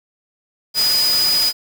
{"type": "tone in noise", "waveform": "sine", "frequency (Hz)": 4957, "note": "D#8", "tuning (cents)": -7, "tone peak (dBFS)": -14, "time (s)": [0.74, 1.53], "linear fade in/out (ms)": 50, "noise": "white", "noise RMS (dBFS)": -23, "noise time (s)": [0.74, 1.53], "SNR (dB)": 6, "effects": []}